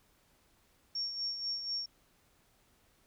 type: tone with tremolo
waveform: sine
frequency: 5510 Hz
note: F8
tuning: 24 cents flat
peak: -32 dBFS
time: 0.95-1.86 s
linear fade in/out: 5 ms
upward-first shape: sine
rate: 4.1 Hz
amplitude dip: 55%
effects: pink hiss -69 dBFS RMS until 3.06 s